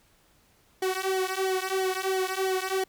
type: tone with flanger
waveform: sawtooth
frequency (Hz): 378.1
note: F#4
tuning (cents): +38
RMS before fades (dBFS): -28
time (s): 0.82-2.84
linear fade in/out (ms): 5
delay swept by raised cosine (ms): 0.76 to 2.96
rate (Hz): 3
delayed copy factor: -1
effects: pink hiss -63 dBFS RMS until 2.88 s